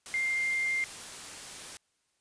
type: tone in noise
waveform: sine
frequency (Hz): 2104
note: C7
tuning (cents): +9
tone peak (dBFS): -27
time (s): 0.14-0.84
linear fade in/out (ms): 0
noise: white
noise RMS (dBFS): -43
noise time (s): 0.06-1.77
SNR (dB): +13
effects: white hiss -75 dBFS RMS until 2.2 s + resampled to 22050 Hz